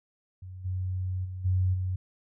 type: tone with level steps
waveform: sine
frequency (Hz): 92.5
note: F#2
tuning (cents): 0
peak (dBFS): -39 / -28 / -34 / -22 / -27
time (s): 0.42-1.96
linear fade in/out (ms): 5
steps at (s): 0.64 / 1.24 / 1.44 / 1.73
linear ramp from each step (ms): 20
effects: none